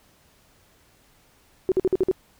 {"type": "tone bursts", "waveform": "sine", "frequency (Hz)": 374, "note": "F#4", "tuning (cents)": 19, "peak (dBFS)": -16, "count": 6, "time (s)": [1.69, 2.113], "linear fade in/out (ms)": 0, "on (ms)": 28, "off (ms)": 51, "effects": ["pink hiss -59 dBFS RMS until 2.39 s"]}